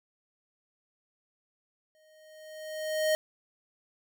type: tone with exponential growth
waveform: square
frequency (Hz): 622.3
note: D#5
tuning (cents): 0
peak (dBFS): -23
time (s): 1.95-3.15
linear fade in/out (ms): 0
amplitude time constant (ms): 260
effects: none